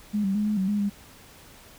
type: tone with pitch steps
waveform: sine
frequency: 208.8 / 194 / 209.5 / 211.8 / 189.7 / 206.9 / 202.2 Hz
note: G#3 / G3 / G#3 / G#3 / F#3 / G#3 / G#3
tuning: +10 / -18 / +15 / +34 / +43 / -6 / -46 cents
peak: -22 dBFS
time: 0.13-0.9 s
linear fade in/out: 20 ms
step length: 110 ms
effects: pink hiss -50 dBFS RMS until 1.78 s